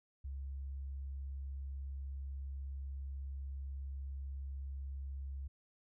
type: tone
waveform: sine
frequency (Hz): 68.2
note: C#2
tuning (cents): -28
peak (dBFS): -40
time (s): 0.24-5.48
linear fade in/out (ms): 10
effects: none